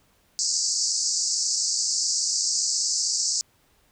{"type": "band-pass noise", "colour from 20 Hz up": "pink", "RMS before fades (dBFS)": -25, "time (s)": [0.39, 3.41], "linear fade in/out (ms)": 0, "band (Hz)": [4600, 7900], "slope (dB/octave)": 96, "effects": ["pink hiss -63 dBFS RMS until 3.91 s"]}